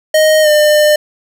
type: tone with pitch glide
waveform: square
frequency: 622.3 to 602.1 Hz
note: D#5 to D5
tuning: 0 to +43 cents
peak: -7 dBFS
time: 0.14-0.96 s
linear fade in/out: 5 ms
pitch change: -57 cents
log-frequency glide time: 0.42-0.48 s
effects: none